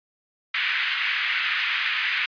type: band-pass noise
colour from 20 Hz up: white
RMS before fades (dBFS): -25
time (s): 0.54-2.26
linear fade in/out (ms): 5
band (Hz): 1600 to 2700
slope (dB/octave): 24
effects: resampled to 11025 Hz